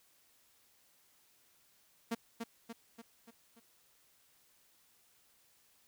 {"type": "tone with echo", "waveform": "sawtooth", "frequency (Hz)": 230.2, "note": "A#3", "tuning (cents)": -22, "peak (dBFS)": -29, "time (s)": [2.11, 2.15], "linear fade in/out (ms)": 10, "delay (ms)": 290, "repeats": 5, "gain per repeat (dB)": -5, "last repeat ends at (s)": 3.6, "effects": ["white hiss -69 dBFS RMS until 5.87 s"]}